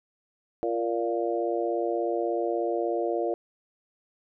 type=harmonic tone with a mistuned harmonic; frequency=116.54 Hz; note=A#2; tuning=in tune; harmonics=3 / 4 / 5 / 6; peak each=-29 / -30 / -31 / -32 dBFS; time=0.63-3.34 s; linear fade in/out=0 ms; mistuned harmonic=3; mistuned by=-16 cents; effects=none